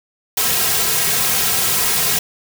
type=noise with comb filter; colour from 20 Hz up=white; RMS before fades=-17 dBFS; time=0.37-2.19 s; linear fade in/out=5 ms; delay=3.4 ms; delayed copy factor=-0.85; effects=none